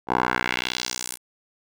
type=tone with band-pass filter sweep; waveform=10% pulse; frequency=61.74 Hz; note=B1; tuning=in tune; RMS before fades=-26 dBFS; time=0.07-1.18 s; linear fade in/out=50 ms; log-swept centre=760 to 11000 Hz; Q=1.7; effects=none